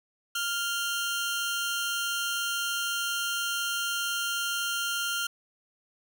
sawtooth tone pair together, 1396.9 / 3127 Hz, F6 / G7, 0 / -5 cents, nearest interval octave + major second, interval 1395 cents, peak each -26 / -30 dBFS, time 0.35-5.27 s, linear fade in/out 5 ms, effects none

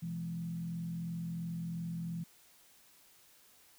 sine tone with frequency modulation, 168.8 Hz, E3, 41 cents sharp, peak -36 dBFS, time 0.02-2.24 s, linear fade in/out 10 ms, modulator 42.9 Hz, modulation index 0.54, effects white hiss -63 dBFS RMS until 3.78 s

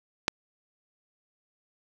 click, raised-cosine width 0.2 ms, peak -5 dBFS, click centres 0.281 s, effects none

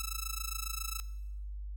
5% pulse tone with amplitude modulation, 1313 Hz, E6, 7 cents flat, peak -22 dBFS, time 0-1 s, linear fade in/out 0 ms, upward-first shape sine, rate 27.3 Hz, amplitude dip 100%, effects noise-tail reverb RT60 1.0 s tail -19 dB re dry + added 50 Hz sine -38 dBFS peak until 1.76 s

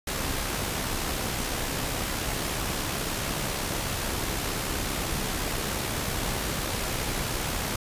pink noise with amplitude modulation, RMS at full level -28 dBFS, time 0.07-7.76 s, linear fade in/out 5 ms, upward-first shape sine, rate 67.7 Hz, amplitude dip 35%, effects resampled to 32000 Hz

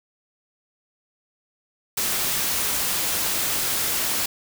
white noise, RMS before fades -24 dBFS, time 1.97-4.26 s, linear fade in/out 5 ms, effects none

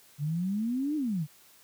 sine exponential two-way sweep, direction up then down, 140 to 312.4 to 140 Hz, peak -27 dBFS, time 0.18-1.27 s, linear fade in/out 50 ms, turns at 0.96 s, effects white hiss -58 dBFS RMS until 1.63 s + high-pass 80 Hz 12 dB/octave

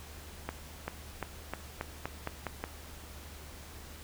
accelerating click train, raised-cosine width 0.5 ms, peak -19 dBFS, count 9, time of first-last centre 0.49-2.64 s, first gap 390 ms, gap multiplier 0.89, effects added 74 Hz sine -49 dBFS peak until 4.03 s + pink hiss -50 dBFS RMS until 4.03 s

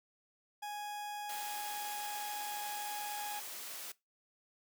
40% pulse tone, 830.6 Hz, G#5, in tune, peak -39 dBFS, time 0.62-3.4 s, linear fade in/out 10 ms
white high-pass noise, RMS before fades -45 dBFS, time 1.29-3.92 s, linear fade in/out 5 ms, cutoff 340 Hz, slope 12 dB/octave
effects noise-tail reverb RT60 0.2 s tail -20 dB re dry

